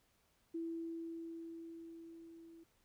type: tone with level ramp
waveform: sine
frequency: 331 Hz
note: E4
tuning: 7 cents sharp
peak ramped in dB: -38 to -55 dBFS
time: 0.54-2.64 s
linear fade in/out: 10 ms
effects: pink hiss -75 dBFS RMS until 2.84 s